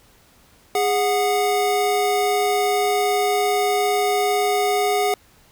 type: tone pair together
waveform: square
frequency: 411.4 / 733 Hz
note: G#4 / F#5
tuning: -16 / -16 cents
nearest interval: minor seventh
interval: 1000 cents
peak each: -21 dBFS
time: 0.75-5.14 s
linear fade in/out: 2 ms
effects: pink hiss -54 dBFS RMS until 5.51 s